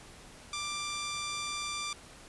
10% pulse tone, 1181 Hz, D6, 9 cents sharp, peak -26 dBFS, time 0.53-1.93 s, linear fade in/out 2 ms, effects pink hiss -52 dBFS RMS until 2.28 s + resampled to 24000 Hz

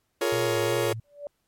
40% pulse chord, Bb minor seventh, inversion second, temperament just, 349.6 / 419.5 / 466.2 / 559.4 Hz, F4 / Ab4 / Bb4 / Db5, +2 / +17 / 0 / +16 cents, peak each -28 dBFS, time 0.21-0.93 s, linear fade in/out 5 ms
sine tone with vibrato, 116.54 Hz, A#2, in tune, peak -32 dBFS, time 0.32-1 s, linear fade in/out 5 ms, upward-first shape sine, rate 2.8 Hz, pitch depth 80 cents each way
sine tone with exponential growth, 579 Hz, D5, 25 cents flat, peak -29 dBFS, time 1.04-1.27 s, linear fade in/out 1 ms, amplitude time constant 50 ms
effects pink hiss -74 dBFS RMS until 1.47 s + MP3 64 kbps

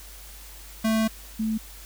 square / sine tone pair in turn, 221.1 / 219.6 Hz, A3 / A3, +9 / -3 cents, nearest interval unison, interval 12 cents, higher first, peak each -21 / -23 dBFS, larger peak first, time 0.84-1.08 / 1.39-1.58 s, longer first, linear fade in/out 10 ms, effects added 50 Hz sine -44 dBFS peak until 1.85 s + white hiss -46 dBFS RMS until 1.85 s

